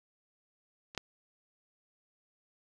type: clicks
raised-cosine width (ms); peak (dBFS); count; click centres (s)
0.2; -29 / -15; 2; 0.949 / 0.977
effects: none